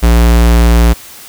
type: tone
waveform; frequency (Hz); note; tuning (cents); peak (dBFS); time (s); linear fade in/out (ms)
square; 58.27; A#1; 0; -5; 0.02-0.94; 20
effects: white hiss -33 dBFS RMS until 1.28 s